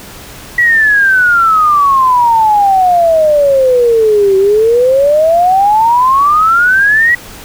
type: exponential two-way sweep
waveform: sine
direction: down then up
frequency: 1951 to 381 to 1951 Hz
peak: -5 dBFS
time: 0.58-7.15 s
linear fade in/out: 5 ms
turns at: 4.37 s
effects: pink hiss -31 dBFS RMS until 7.44 s